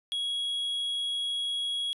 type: tone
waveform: triangle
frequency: 3322 Hz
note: G#7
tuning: in tune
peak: -27 dBFS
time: 0.12-1.93 s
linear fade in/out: 0 ms
effects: resampled to 32000 Hz + 11-bit